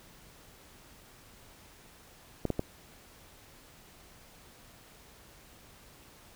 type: clicks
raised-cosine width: 2 ms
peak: -16 dBFS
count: 3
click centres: 2.453 / 2.503 / 2.594 s
effects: pink hiss -56 dBFS RMS until 6.35 s